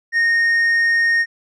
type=tone with tanh clipping; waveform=sine; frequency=1850 Hz; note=A#6; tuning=14 cents flat; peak=-14 dBFS; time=0.12-1.26 s; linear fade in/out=50 ms; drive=4 dB; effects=none